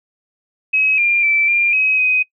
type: tone with pitch steps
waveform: sine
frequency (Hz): 2550 / 2394 / 2327 / 2393 / 2541 / 2512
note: D#7 / D7 / D7 / D7 / D#7 / D#7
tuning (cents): +42 / +33 / -17 / +32 / +36 / +16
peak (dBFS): -12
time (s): 0.73-2.23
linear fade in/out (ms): 10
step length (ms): 250
effects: noise-tail reverb RT60 0.1 s tail -22 dB re dry